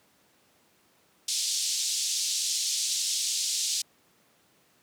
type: band-pass noise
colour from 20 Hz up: white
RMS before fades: -29 dBFS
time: 1.28-3.82 s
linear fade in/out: 5 ms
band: 3600 to 7700 Hz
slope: 24 dB/octave
effects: pink hiss -64 dBFS RMS until 4.82 s + high-pass 150 Hz 12 dB/octave